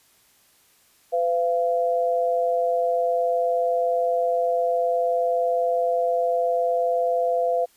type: tone pair together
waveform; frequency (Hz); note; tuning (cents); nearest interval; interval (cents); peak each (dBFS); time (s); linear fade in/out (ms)
sine; 505.4 / 686; B4 / F5; +40 / -31; perfect fourth; 529; -22; 1.12-7.66; 20
effects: white hiss -59 dBFS RMS until 7.76 s + resampled to 32000 Hz